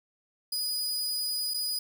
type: tone with dropouts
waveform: sawtooth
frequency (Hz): 4945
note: D#8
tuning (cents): -12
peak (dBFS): -26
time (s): 0.52-1.79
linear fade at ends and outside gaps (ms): 5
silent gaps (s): 1.538-1.542
effects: 10-bit